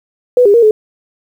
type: tone with pitch steps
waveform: sine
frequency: 494.7 / 405.8 / 468.8 / 429.4 Hz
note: B4 / G#4 / A#4 / A4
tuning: +3 / -40 / +10 / -42 cents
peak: -4 dBFS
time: 0.37-0.71 s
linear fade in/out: 2 ms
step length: 85 ms
effects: 7-bit